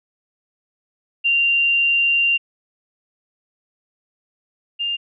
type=tone pair in turn; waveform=sine; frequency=2776 / 2803 Hz; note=F7 / F7; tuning=-11 / +6 cents; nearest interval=unison; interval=17 cents; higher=second; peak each=-14 / -20 dBFS; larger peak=first; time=1.24-2.38 / 4.79-4.97 s; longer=first; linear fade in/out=20 ms; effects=none